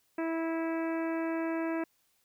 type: harmonic tone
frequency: 327.2 Hz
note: E4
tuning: 13 cents flat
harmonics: 1 / 2 / 3 / 4 / 5 / 6 / 7 / 8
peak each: -31 / -37 / -42 / -46 / -44 / -48 / -49 / -51 dBFS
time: 0.18-1.84 s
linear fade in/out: 5 ms
effects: white hiss -72 dBFS RMS until 2.24 s